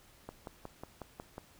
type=click train; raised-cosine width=1 ms; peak=-28 dBFS; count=7; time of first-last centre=0.29-1.381 s; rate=5.5 Hz; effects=pink hiss -61 dBFS RMS until 1.59 s